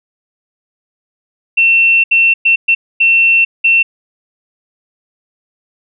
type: tone bursts at uneven times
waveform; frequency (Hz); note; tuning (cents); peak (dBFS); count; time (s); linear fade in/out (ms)
sine; 2700; E7; +41; -6; 6; 1.57-2.04 / 2.11-2.34 / 2.45-2.56 / 2.68-2.75 / 3-3.45 / 3.64-3.83; 10
effects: none